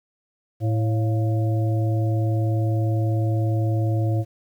harmonic tone with a mistuned harmonic, 110 Hz, A2, in tune, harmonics 1 / 3 / 5 / 6, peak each -19 / -29 / -33 / -35 dBFS, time 0.6-4.25 s, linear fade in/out 50 ms, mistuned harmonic 6, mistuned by +100 cents, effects 9-bit

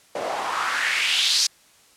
white noise with band-pass filter sweep, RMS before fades -23 dBFS, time 0.15-1.47 s, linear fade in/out 5 ms, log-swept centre 530 to 5300 Hz, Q 3, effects white hiss -55 dBFS RMS until 1.96 s + low-pass 10000 Hz 12 dB/octave

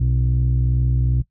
sine tone pair together, 62.5 / 125 Hz, B1 / B2, +21 / +21 cents, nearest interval octave, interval 1200 cents, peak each -16 dBFS, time 0-1.22 s, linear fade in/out 10 ms, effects noise-tail reverb RT60 0.1 s tail -18 dB re dry + tanh soft clip ceiling -12 dBFS

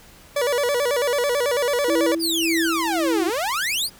40% pulse tone with vibrato, 528 Hz, C5, 16 cents sharp, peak -18 dBFS, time 0.36-2.15 s, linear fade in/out 5 ms, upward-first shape square, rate 9.1 Hz, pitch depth 150 cents each way
sine tone with tremolo, 329.6 Hz, E4, in tune, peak -19 dBFS, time 1.88-3.3 s, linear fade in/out 5 ms, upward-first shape sine, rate 1.8 Hz, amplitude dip 50%
sawtooth exponential two-way sweep, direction down then up, 5140 to 339.8 to 5140 Hz, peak -18 dBFS, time 2.19-3.9 s, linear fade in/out 50 ms, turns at 3.25 s
effects pink hiss -48 dBFS RMS until 3.99 s

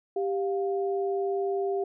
sine tone pair together, 393.6 / 704 Hz, G4 / F5, +7 / +14 cents, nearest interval minor seventh, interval 1007 cents, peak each -26 / -33 dBFS, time 0.16-1.84 s, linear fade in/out 5 ms, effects none

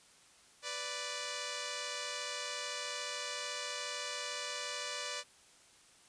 5% pulse tone pair together, 494.6 / 586 Hz, B4 / D5, +3 / -4 cents, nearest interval minor third, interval 293 cents, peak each -31 / -28 dBFS, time 0.62-5.24 s, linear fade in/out 50 ms, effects white hiss -62 dBFS RMS until 6.08 s + resampled to 22050 Hz

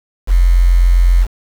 sine tone with quantisation, 43.87 Hz, F1, 9 cents sharp, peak -6 dBFS, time 0.27-1.27 s, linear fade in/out 50 ms, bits 5, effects none

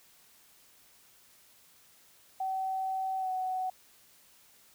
sine tone with pitch glide, 762 to 746.3 Hz, G5 to F#5, -49 to +15 cents, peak -30 dBFS, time 2.4-3.7 s, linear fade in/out 5 ms, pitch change -36 cents, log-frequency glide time 3.19-3.29 s, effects white hiss -61 dBFS RMS until 4.74 s

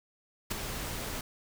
pink noise with ADSR envelope, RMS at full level -29 dBFS, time 0.5-1.21 s, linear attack 17 ms, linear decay 8 ms, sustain -8 dB, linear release 3 ms, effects none

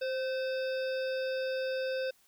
harmonic tone with a mistuned harmonic, 523.3 Hz, C5, in tune, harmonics 1 / 3 / 5 / 7 / 9 / 10, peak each -31 / -41 / -45 / -48 / -50 / -51 dBFS, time 0.01-2.11 s, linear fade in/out 10 ms, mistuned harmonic 3, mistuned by -37 cents, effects white hiss -66 dBFS RMS until 2.27 s

